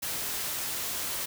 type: noise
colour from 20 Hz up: white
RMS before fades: -33 dBFS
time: 0.02-1.26 s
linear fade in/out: 10 ms
effects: none